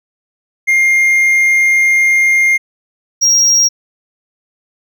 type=tone pair in turn; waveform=triangle; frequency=2118 / 5628 Hz; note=C7 / F8; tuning=+21 / +12 cents; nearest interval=octave + perfect fourth; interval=1691 cents; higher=second; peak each=-6 dBFS; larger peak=neither; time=0.67-2.58 / 3.21-3.69 s; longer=first; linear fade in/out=20 ms; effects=none